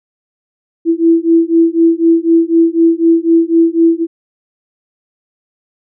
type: beating tone pair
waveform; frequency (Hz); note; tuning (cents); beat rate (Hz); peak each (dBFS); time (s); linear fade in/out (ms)
sine; 329.6 / 333.6; E4 / E4; 0 / +21; 4; -10; 0.85-4.07; 50
effects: none